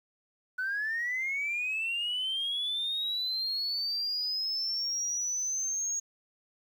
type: linear sweep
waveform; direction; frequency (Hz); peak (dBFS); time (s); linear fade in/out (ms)
sine; up; 1480 to 6620; -28; 0.58-6; 10
effects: tanh soft clip ceiling -26 dBFS + 10-bit